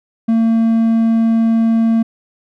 triangle tone, 226.7 Hz, A#3, 48 cents flat, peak -8 dBFS, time 0.28-2.03 s, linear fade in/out 10 ms, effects none

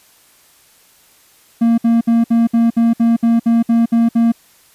triangle tone bursts, 231.3 Hz, A#3, 13 cents flat, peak -7 dBFS, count 12, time 1.61-4.321 s, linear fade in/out 10 ms, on 170 ms, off 61 ms, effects white hiss -50 dBFS RMS until 4.74 s + resampled to 32000 Hz

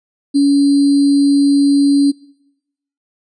sine tone with sample-and-hold, 282 Hz, C#4, 30 cents sharp, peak -8 dBFS, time 0.34-2.12 s, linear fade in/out 20 ms, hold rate 4410 Hz, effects noise-tail reverb RT60 0.9 s tail -24 dB re dry + resampled to 22050 Hz

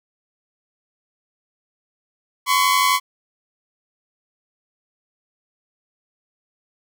sawtooth tone pair together, 1024.4 / 1116 Hz, C6 / C#6, -37 / +11 cents, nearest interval minor second, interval 148 cents, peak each -14 dBFS, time 2.46-3 s, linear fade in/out 50 ms, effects none

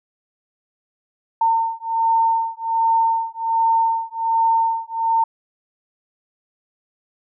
sine beating tone pair, 907 / 908.3 Hz, A#5 / A#5, -48 / -45 cents, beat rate 1.3 Hz, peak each -19 dBFS, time 1.41-5.24 s, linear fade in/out 5 ms, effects none

